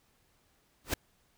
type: noise with exponential growth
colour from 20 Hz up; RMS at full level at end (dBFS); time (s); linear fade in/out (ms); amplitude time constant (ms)
pink; -25; 0.84-0.94; 5; 21
effects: pink hiss -70 dBFS RMS until 1.37 s